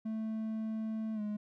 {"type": "tone with pitch glide", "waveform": "triangle", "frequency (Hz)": [220, 209.6], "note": ["A3", "G#3"], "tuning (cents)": [0, 16], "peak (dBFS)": -32, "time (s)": [0.05, 1.37], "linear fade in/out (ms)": 10, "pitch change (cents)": -84, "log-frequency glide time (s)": [1.14, 1.21], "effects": []}